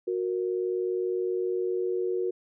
sine tone pair together, 366.4 / 466.2 Hz, F#4 / A#4, -17 / 0 cents, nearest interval major third, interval 417 cents, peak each -27 / -31 dBFS, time 0.07-2.31 s, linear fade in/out 10 ms, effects none

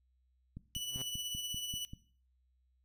click train, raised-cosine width 5 ms, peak -32 dBFS, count 8, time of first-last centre 0.57-1.935 s, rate 5.13 Hz
sawtooth tone with tremolo, 2960 Hz, F#7, in tune, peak -33 dBFS, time 0.75-1.85 s, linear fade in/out 0 ms, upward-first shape sine, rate 16 Hz, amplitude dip 40%
sawtooth tone with exponential growth, 130.81 Hz, C3, in tune, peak -37 dBFS, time 0.82-1.02 s, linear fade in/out 2 ms, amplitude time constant 42 ms
effects noise-tail reverb RT60 0.5 s tail -18 dB re dry + added 63 Hz sine -70 dBFS peak until 2.84 s

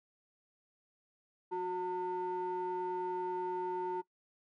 triangle ring-modulated tone, 270.2 Hz, C#4, 44 cents flat, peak -28 dBFS, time 1.51-4.02 s, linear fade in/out 20 ms, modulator 635 Hz, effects noise-tail reverb RT60 0.1 s tail -21 dB re dry + tanh soft clip ceiling -24 dBFS

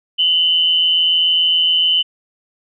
sine tone pair together, 2860 / 3027 Hz, F7 / F#7, +41 / +39 cents, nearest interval minor second, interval 98 cents, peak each -20 / -12 dBFS, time 0.18-2.03 s, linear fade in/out 20 ms, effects none

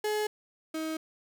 35% pulse tone pair in turn, 423.9 / 317 Hz, G#4 / D#4, +35 / +32 cents, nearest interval perfect fourth, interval 503 cents, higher first, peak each -26 / -30 dBFS, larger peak first, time 0.04-0.27 / 0.74-0.97 s, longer neither, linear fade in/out 5 ms, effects none

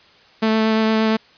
sawtooth tone with vibrato, 220 Hz, A3, in tune, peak -11 dBFS, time 0.42-1.17 s, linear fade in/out 10 ms, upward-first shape triangle, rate 8.6 Hz, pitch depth 13 cents each way, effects white hiss -50 dBFS RMS until 1.37 s + resampled to 11025 Hz

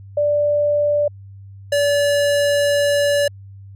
sine / square tone pair in turn, 587.3 / 574.9 Hz, D5 / D5, 0 / -37 cents, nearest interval unison, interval 37 cents, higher first, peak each -14 / -15 dBFS, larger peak first, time 0.17-1.08 / 1.72-3.28 s, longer second, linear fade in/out 5 ms, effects added 98 Hz sine -36 dBFS peak until 3.75 s + low-pass 12000 Hz 12 dB/octave

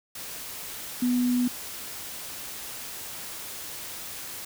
sine tone in noise, 246.9 Hz, B3, in tune, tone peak -21 dBFS, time 1.02-1.48 s, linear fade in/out 5 ms, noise white, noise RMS -38 dBFS, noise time 0.15-4.45 s, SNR +14 dB, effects none

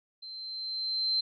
sine tone with level ramp, 4110 Hz, C8, 32 cents flat, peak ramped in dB -41 to -24 dBFS, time 0.22-1.21 s, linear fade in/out 10 ms, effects none

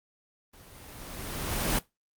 pink noise with level ramp, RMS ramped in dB -54 to -25 dBFS, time 0.53-1.79 s, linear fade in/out 5 ms, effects noise-tail reverb RT60 0.2 s tail -20 dB re dry + Opus 24 kbps

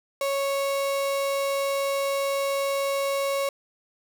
35% pulse tone, 553 Hz, C#5, 4 cents flat, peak -22 dBFS, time 0.21-3.49 s, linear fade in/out 2 ms, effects none

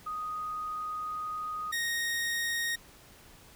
sine / sawtooth tone pair in turn, 1244.5 / 1864.6 Hz, D#6 / A#6, 0 / 0 cents, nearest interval perfect fifth, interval 700 cents, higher second, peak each -33 / -26 dBFS, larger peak second, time 0.06-1.72 / 1.72-2.76 s, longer first, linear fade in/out 10 ms, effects pink hiss -55 dBFS RMS until 3.55 s

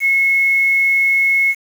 sine tone with quantisation, 2181 Hz, C#7, 29 cents flat, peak -11 dBFS, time 0-1.55 s, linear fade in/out 50 ms, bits 6, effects none

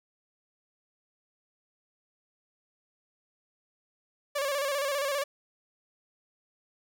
sawtooth tone with vibrato, 562 Hz, C#5, 24 cents sharp, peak -24 dBFS, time 4.35-5.24 s, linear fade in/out 10 ms, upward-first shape square, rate 15 Hz, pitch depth 58 cents each way, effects none

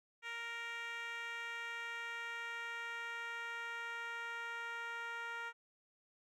10% pulse tone with band-pass filter sweep, 466.2 Hz, A#4, in tune, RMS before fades -44 dBFS, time 0.22-5.53 s, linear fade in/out 50 ms, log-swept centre 2100 to 1400 Hz, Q 1.5, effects none

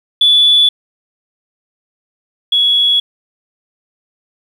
sine tone pair in turn, 3453 / 3362 Hz, A7 / G#7, -33 / +20 cents, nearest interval unison, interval 47 cents, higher first, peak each -5 / -8 dBFS, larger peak first, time 0.21-0.69 / 2.52-3 s, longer neither, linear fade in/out 5 ms, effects tanh soft clip ceiling -1 dBFS + 7-bit

